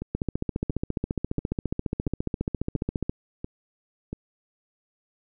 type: two click trains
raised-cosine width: 3 ms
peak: -13 / -19 dBFS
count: 44 / 7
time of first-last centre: 0.15-3.095 / 0.02-4.13 s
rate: 14.6 / 1.46 Hz
effects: none